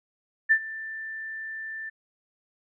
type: tone with ADSR envelope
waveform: sine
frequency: 1774 Hz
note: A6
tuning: 14 cents sharp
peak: -14 dBFS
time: 0.49-1.9 s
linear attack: 25 ms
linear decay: 69 ms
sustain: -19 dB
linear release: 14 ms
effects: none